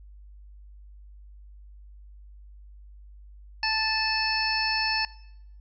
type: harmonic tone with a mistuned harmonic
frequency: 880 Hz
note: A5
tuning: in tune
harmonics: 1 / 2 / 3 / 5 / 6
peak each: -30 / -30 / -30 / -30 / -30 dBFS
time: 3.63-5.05 s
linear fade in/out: 2 ms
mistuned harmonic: 3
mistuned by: -19 cents
effects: noise-tail reverb RT60 0.8 s tail -21 dB re dry + added 50 Hz sine -45 dBFS peak until 5.6 s